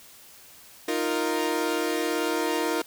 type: chord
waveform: sawtooth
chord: Eb suspended second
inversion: none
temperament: equal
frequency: 311.1 / 349.2 / 466.2 Hz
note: Eb4 / F4 / Bb4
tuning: 0 / 0 / 0 cents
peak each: -25 dBFS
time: 0.88-2.82 s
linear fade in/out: 5 ms
effects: white hiss -50 dBFS RMS until 2.86 s